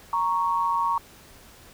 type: tone pair together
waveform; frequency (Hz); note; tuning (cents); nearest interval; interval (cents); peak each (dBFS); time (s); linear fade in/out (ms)
sine; 932.3 / 1108.7; A#5 / C#6; 0 / 0; minor third; 300; -24; 0.13-0.98; 2
effects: pink hiss -50 dBFS RMS until 1.73 s